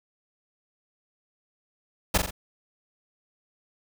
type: noise with echo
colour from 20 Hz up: pink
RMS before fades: -20 dBFS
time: 2.14-2.18 s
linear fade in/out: 10 ms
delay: 43 ms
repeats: 3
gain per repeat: -5 dB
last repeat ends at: 2.309 s
effects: none